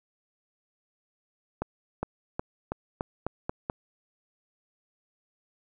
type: accelerating click train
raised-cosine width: 1 ms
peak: -15 dBFS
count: 8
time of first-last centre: 1.62-3.699 s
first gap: 410 ms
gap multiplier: 0.89
effects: none